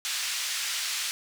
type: band-pass noise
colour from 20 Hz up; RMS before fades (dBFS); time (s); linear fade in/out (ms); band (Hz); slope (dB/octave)
white; -31; 0.05-1.11; 0; 1800 to 6300; 12
effects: none